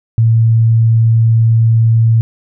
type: tone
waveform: sine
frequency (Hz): 113.6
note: A#2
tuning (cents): -44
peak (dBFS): -6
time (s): 0.18-2.21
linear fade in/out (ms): 0
effects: none

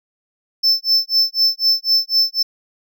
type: tone with tremolo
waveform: triangle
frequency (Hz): 5290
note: E8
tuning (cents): +5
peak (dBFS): -9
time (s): 0.63-2.43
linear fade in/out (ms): 10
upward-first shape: sine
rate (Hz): 4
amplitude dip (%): 100
effects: none

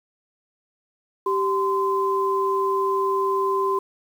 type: tone pair together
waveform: sine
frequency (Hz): 389.6 / 1030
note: G4 / C6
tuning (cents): -11 / -28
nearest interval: octave + perfect fourth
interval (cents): 1683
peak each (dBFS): -22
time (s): 1.26-3.79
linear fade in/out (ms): 5
effects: 8-bit

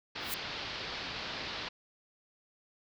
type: low-pass noise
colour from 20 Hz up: white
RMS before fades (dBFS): -40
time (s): 0.15-1.69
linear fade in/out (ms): 10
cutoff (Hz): 4800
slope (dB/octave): 48
type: noise with exponential growth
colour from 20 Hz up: blue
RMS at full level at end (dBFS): -32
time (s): 0.2-0.34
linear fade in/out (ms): 1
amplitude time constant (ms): 30
effects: none

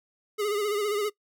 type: tone with vibrato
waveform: square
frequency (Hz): 415.3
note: G#4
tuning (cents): 0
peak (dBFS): -26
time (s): 0.38-1.1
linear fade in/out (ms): 20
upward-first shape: sine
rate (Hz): 15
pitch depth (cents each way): 59
effects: noise-tail reverb RT60 0.1 s tail -21 dB re dry

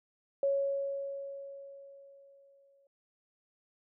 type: tone with exponential decay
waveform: sine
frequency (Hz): 554.4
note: C#5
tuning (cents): 0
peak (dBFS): -25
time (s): 0.43-2.87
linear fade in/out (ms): 2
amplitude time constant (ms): 530
effects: none

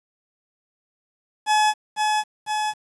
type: tone with echo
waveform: 40% pulse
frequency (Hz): 852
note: G#5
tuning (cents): +44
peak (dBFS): -15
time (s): 1.46-1.74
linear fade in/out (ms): 50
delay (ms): 500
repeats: 2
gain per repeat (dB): -3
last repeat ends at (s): 2.74
effects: resampled to 22050 Hz + 8-bit

